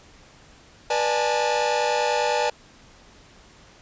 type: tone cluster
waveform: 45% pulse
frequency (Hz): 485.9 / 595 / 833 / 883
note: B4 / D5 / G#5 / A5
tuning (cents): -28 / +22 / +5 / +6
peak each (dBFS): -26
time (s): 0.9-2.5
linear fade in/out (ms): 5
effects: pink hiss -51 dBFS RMS until 3.81 s + resampled to 16000 Hz